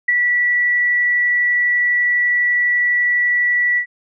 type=tone with ADSR envelope; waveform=sine; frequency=1952 Hz; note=B6; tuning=21 cents flat; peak=-10 dBFS; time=0.08-3.86 s; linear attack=8 ms; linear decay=21 ms; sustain=-3 dB; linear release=84 ms; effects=none